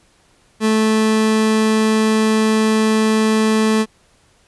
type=tone; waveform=30% pulse; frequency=218.4 Hz; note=A3; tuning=13 cents flat; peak=-10 dBFS; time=0.6-3.86 s; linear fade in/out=50 ms; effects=pink hiss -55 dBFS RMS until 4.47 s + resampled to 24000 Hz